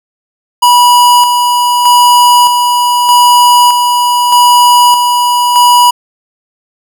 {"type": "tone with tremolo", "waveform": "square", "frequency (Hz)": 975, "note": "B5", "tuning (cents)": -23, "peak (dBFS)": -3, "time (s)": [0.62, 5.91], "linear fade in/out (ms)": 10, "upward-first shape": "square", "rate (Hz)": 0.81, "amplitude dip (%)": 40, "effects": []}